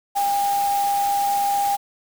sine tone in noise, 804 Hz, G5, 44 cents sharp, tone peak -18 dBFS, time 0.15-1.77 s, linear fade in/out 20 ms, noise white, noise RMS -32 dBFS, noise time 0.15-1.77 s, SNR +11 dB, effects none

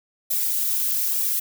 violet noise with flanger, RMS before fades -23 dBFS, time 0.3-1.4 s, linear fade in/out 10 ms, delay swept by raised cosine 1.9 to 3.5 ms, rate 1.1 Hz, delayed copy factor -0.6, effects none

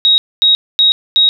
sine tone bursts, 3789 Hz, A#7, 27 cents sharp, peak -6 dBFS, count 4, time 0.05-1.29 s, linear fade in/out 0 ms, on 130 ms, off 240 ms, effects none

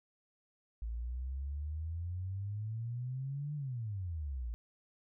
sine exponential two-way sweep, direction up then down, 55 to 150.1 to 55 Hz, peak -36 dBFS, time 0.82-4.54 s, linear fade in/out 0 ms, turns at 3.55 s, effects none

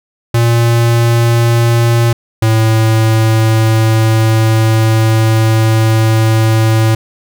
square tone pair in turn, 117.2 / 111.1 Hz, A#2 / A2, +10 / +17 cents, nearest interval minor second, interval 93 cents, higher first, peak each -8 dBFS, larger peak neither, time 0.34-2.13 / 2.42-6.95 s, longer second, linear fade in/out 5 ms, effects none

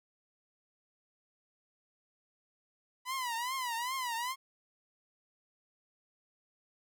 sawtooth tone with vibrato, 987.8 Hz, B5, in tune, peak -30 dBFS, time 3.05-4.36 s, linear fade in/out 50 ms, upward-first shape triangle, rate 2.5 Hz, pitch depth 160 cents each way, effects none

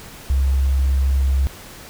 sine tone, 67.2 Hz, C2, 47 cents sharp, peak -14 dBFS, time 0.3-1.47 s, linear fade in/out 0 ms, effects pink hiss -39 dBFS RMS until 1.89 s

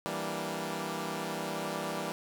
10% pulse chord, E half-diminished seventh, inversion none, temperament equal, 164.81 / 196 / 233.1 / 293.7 Hz, E3 / G3 / Bb3 / D4, 0 / 0 / 0 / 0 cents, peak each -30 / -30 / -32 / -34 dBFS, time 0.06-2.12 s, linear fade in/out 0 ms, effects none

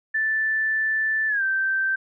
sine tone with pitch glide, 1760 to 1559 Hz, A6 to G6, 0 to -10 cents, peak -20 dBFS, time 0.14-1.96 s, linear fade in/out 10 ms, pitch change -210 cents, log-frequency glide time 1.28-1.43 s, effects none

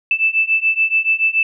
sine beating tone pair, 2636 / 2643 Hz, E7 / E7, -1 / +4 cents, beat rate 7 Hz, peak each -17 / -16 dBFS, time 0.11-1.43 s, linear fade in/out 2 ms, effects none

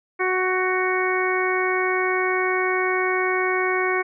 harmonic tone with a mistuned harmonic, 370 Hz, F#4, in tune, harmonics 1 / 2 / 3 / 4 / 5 / 6, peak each -23 / -29 / -27 / -29 / -28 / -26 dBFS, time 0.19-4.03 s, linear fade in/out 20 ms, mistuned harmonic 4, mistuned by +17 cents, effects none

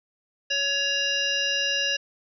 harmonic tone with a mistuned harmonic, 560 Hz, C#5, 18 cents sharp, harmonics 1 / 3 / 5 / 7 / 9 / 10, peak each -35 / -29 / -25 / -35 / -31 / -35 dBFS, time 0.5-1.97 s, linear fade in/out 10 ms, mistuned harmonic 10, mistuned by +46 cents, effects none

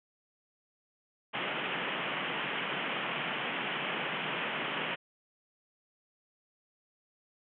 white band-pass noise, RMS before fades -35 dBFS, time 1.33-4.96 s, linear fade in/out 20 ms, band 130 to 3200 Hz, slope 96 dB/octave, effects none

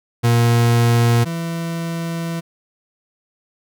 40% pulse tone pair in turn, 118 / 166.88 Hz, A#2 / E3, +22 / +22 cents, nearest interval tritone, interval 600 cents, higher second, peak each -11 / -21 dBFS, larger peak first, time 0.23-1.25 / 1.25-2.41 s, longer second, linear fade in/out 20 ms, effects none

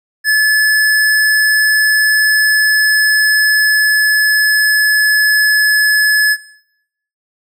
square tone with pitch glide, 1722 to 1712.1 Hz, A6 to A6, -38 to -48 cents, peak -9 dBFS, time 0.24-6.37 s, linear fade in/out 50 ms, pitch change -10 cents, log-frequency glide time 2.08-5.61 s, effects noise-tail reverb RT60 0.8 s tail -21 dB re dry

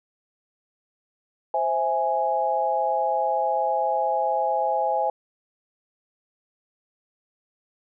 sine chord, C augmented, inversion none, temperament equal, 523.3 / 659.3 / 830.6 Hz, C5 / E5 / G#5, 0 / 0 / 0 cents, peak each -27 / -26 / -23 dBFS, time 1.54-5.1 s, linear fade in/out 2 ms, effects none

